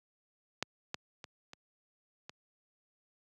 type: clicks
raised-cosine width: 0.2 ms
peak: -14 / -18 / -27 / -30 / -27 dBFS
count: 5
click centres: 0.626 / 0.944 / 1.242 / 1.534 / 2.295 s
effects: high-pass 100 Hz 12 dB/octave